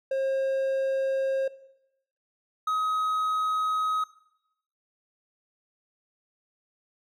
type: tone pair in turn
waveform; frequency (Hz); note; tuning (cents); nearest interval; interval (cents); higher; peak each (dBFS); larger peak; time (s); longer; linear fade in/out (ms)
triangle; 536 / 1266; C5 / D#6; +42 / +30; octave + minor third; 1488; second; -22; neither; 0.11-1.48 / 2.67-4.04; neither; 5
effects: noise-tail reverb RT60 0.8 s tail -17 dB re dry